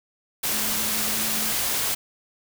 sine tone in noise, 216.5 Hz, A3, 28 cents flat, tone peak -36 dBFS, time 0.52-1.52 s, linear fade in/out 10 ms, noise white, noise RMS -25 dBFS, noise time 0.43-1.95 s, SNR -14 dB, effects none

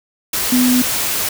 sine tone in noise, 250 Hz, B3, 21 cents sharp, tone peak -11 dBFS, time 0.52-0.82 s, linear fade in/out 5 ms, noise white, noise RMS -19 dBFS, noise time 0.33-1.29 s, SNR +5 dB, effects none

